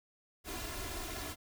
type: noise with comb filter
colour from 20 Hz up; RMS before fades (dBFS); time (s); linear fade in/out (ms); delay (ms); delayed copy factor
pink; -41; 0.44-1.36; 50; 2.9; +0.7
effects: none

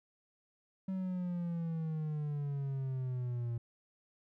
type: exponential sweep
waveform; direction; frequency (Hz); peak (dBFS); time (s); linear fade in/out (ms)
triangle; down; 191.2 to 116.54; -32; 0.88-3.58; 5
effects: none

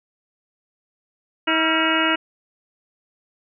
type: harmonic tone with a mistuned harmonic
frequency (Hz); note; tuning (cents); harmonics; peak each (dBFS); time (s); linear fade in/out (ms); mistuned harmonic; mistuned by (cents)
320.2; D#4; +50; 1 / 2 / 3 / 4 / 5 / 6 / 7 / 8 / 9; -23 / -27 / -27 / -23 / -27 / -27 / -28 / -28 / -24; 1.47-2.16; 10; 4; +110
effects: none

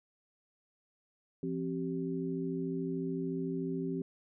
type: tone cluster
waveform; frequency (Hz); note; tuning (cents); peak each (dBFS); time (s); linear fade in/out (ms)
sine; 170.1 / 263.8 / 387; F3 / C4 / G4; -45 / +14 / -22; -37 / -36 / -38; 1.43-4.02; 2
effects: none

